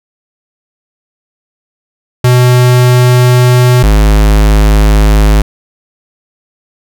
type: tone pair in turn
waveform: square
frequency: 124.4 / 52.3 Hz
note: B2 / G#1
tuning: +13 / +13 cents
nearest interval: octave + minor third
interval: 1500 cents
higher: first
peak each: -4 dBFS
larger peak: neither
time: 2.24-3.83 / 3.83-5.42 s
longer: neither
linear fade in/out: 5 ms
effects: none